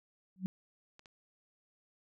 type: tone with exponential growth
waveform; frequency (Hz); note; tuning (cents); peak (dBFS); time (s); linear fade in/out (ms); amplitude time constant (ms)
sine; 186.8; F#3; +17; -28; 0.36-0.46; 0; 21
type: clicks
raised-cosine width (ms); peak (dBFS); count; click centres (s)
0.2; -37; 2; 0.994 / 1.058
effects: none